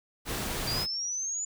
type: noise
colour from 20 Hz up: pink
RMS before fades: -33 dBFS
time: 0.25-0.87 s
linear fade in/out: 50 ms
type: exponential sweep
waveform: sine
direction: up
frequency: 4699 to 7040 Hz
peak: -30 dBFS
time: 0.67-1.45 s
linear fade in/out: 5 ms
effects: none